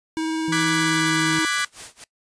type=tone with vibrato; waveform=square; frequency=319.4 Hz; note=D#4; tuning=45 cents sharp; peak=-23 dBFS; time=0.17-1.45 s; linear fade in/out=0 ms; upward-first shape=triangle; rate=19 Hz; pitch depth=15 cents each way
type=tone with pitch glide; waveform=triangle; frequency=164.81 to 158.28 Hz; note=E3 to D#3; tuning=0 to +30 cents; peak=-25 dBFS; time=0.48-1.39 s; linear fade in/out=2 ms; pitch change=-70 cents; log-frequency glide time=0.74-1.19 s
type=chord; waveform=sawtooth; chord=G# half-diminished seventh; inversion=second; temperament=equal with one note detuned; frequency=1174.7 / 1480 / 1661.2 / 1990.4 Hz; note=D6 / F#6 / G#6 / B6; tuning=0 / 0 / 0 / +13 cents; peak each=-23 dBFS; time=0.52-1.65 s; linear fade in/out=5 ms
type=noise with tremolo; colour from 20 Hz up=white; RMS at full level=-36 dBFS; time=1.29-2.04 s; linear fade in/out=2 ms; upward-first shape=sine; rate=4.2 Hz; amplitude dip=95%
effects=noise-tail reverb RT60 0.1 s tail -22 dB re dry + resampled to 22050 Hz